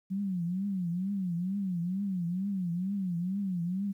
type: tone with vibrato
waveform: sine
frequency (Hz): 185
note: F#3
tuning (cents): 0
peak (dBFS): -29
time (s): 0.1-3.93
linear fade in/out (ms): 20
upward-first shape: triangle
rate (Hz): 2.2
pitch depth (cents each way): 180
effects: 11-bit